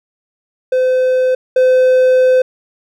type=tone pair in turn; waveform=triangle; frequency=512 / 512 Hz; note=C5 / C5; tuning=-38 / -38 cents; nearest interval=unison; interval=0 cents; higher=neither; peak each=-8 / -5 dBFS; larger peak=second; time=0.72-1.35 / 1.56-2.42 s; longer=second; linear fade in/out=5 ms; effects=none